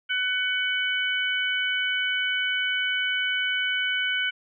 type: harmonic tone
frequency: 750 Hz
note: F#5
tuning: 23 cents sharp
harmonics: 2 / 3 / 4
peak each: -26 / -29 / -28 dBFS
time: 0.09-4.31 s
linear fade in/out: 20 ms
effects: none